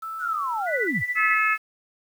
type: tone with pitch glide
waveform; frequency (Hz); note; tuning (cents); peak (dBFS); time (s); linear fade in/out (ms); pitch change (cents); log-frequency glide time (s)
sine; 1318.5 to 1480; E6 to F#6; 0 to 0; -30; 0.02-0.88; 10; +200; 0.59-0.69
type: linear sweep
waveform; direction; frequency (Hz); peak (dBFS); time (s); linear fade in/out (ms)
sine; down; 1524 to 66.5; -25; 0.19-1.04; 50
type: tone with tremolo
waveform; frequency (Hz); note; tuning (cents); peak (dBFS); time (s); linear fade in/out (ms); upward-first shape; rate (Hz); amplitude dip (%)
sine; 1975.5; B6; 0; -21; 0.66-1.39; 50; sine; 14; 75
type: harmonic tone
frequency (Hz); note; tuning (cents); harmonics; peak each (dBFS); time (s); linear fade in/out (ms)
431.6; A4; -33; 3 / 4 / 5 / 6; -23 / -24 / -25 / -26; 1.15-1.58; 50
effects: 8-bit